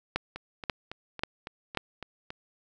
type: two click trains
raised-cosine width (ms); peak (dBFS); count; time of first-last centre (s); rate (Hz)
0.3; -11 / -22; 4 / 8; 0.16-1.773 / 0.36-2.304; 1.86 / 3.6
effects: none